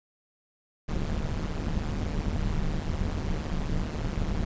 brown noise with amplitude modulation, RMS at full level -25 dBFS, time 0.88-4.45 s, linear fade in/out 10 ms, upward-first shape sine, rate 152 Hz, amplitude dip 90%, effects resampled to 16000 Hz

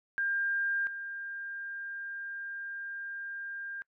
sine tone pair in turn, 1600 / 1600 Hz, G6 / G6, +35 / +35 cents, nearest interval unison, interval 0 cents, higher neither, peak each -28 / -37 dBFS, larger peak first, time 0.18-0.87 / 0.87-3.82 s, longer second, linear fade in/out 0 ms, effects noise-tail reverb RT60 0.1 s tail -24 dB re dry

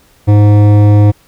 sine tone with hard clipping, 103.83 Hz, G#2, in tune, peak -5 dBFS, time 0.27-1.12 s, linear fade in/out 20 ms, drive 13 dB, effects pink hiss -48 dBFS RMS until 1.27 s

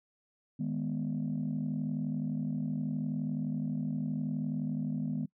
sine chord, G# minor, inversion second, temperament equal, 155.56 / 207.7 / 246.9 Hz, D#3 / G#3 / B3, 0 / 0 / 0 cents, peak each -34 / -35 / -34 dBFS, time 0.59-5.26 s, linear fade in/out 10 ms, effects noise-tail reverb RT60 0.1 s tail -23 dB re dry + tanh soft clip ceiling -25 dBFS

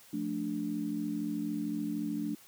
sine chord, D minor, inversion first, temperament just, 176.2 / 220.2 / 293.7 Hz, F3 / A3 / D4, +16 / +2 / 0 cents, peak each -40 / -36 / -34 dBFS, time 0.13-2.35 s, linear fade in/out 5 ms, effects white hiss -57 dBFS RMS until 2.47 s + high-pass 60 Hz 12 dB/octave

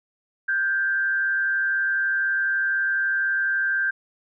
sine tone with frequency modulation, 1572 Hz, G6, 4 cents sharp, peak -20 dBFS, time 0.48-3.91 s, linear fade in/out 10 ms, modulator 118 Hz, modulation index 0.48, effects none

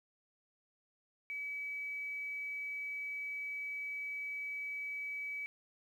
sine tone with quantisation, 2285 Hz, D7, 48 cents flat, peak -38 dBFS, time 1.3-5.46 s, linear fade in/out 0 ms, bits 11, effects none

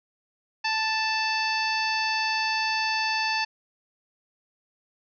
harmonic tone with a mistuned harmonic, 880 Hz, A5, in tune, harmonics 1 / 2 / 3 / 4 / 5 / 6 / 7, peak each -28 / -30 / -29 / -40 / -31 / -36 / -44 dBFS, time 0.64-3.45 s, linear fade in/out 10 ms, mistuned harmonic 5, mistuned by +47 cents, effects none

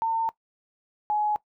sine tone pair in turn, 904 / 842.2 Hz, A5 / G#5, +47 / +24 cents, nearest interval minor second, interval 123 cents, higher first, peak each -22 / -22 dBFS, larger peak neither, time 0.02-0.29 / 1.1-1.36 s, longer first, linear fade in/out 0 ms, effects noise-tail reverb RT60 0.1 s tail -19 dB re dry

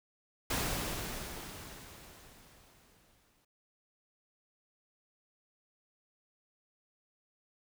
pink noise with exponential decay, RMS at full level -32 dBFS, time 0.5-3.45 s, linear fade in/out 5 ms, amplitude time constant 640 ms, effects none

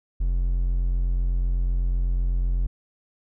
triangle tone, 44 Hz, F1, 14 cents sharp, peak -18 dBFS, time 0.2-2.67 s, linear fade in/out 10 ms, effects none

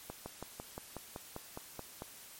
slowing click train, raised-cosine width 1 ms, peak -27 dBFS, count 11, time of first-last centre 0.1-2.021 s, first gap 160 ms, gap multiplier 1.04, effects white hiss -53 dBFS RMS until 2.39 s + MP3 64 kbps

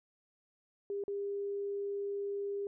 sine tone with dropouts, 401.9 Hz, G4, 43 cents sharp, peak -34 dBFS, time 0.9-2.67 s, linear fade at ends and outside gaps 1 ms, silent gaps 1.038-1.08 s, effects none

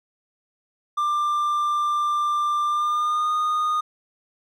triangle tone with pitch glide, 1188 to 1229.9 Hz, D6 to D#6, +20 to -20 cents, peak -18 dBFS, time 0.97-3.81 s, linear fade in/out 10 ms, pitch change +60 cents, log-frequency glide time 2.65-3.33 s, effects none

